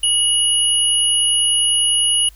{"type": "tone pair together", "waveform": "sine", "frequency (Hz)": [2916, 10385], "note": ["F#7", "E9"], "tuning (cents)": [-26, -27], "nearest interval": "octave + minor seventh", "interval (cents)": 2199, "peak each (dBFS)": -16, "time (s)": [0.03, 2.29], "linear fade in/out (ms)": 5, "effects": ["added 50 Hz sine -42 dBFS peak until 2.35 s", "white hiss -52 dBFS RMS until 2.35 s"]}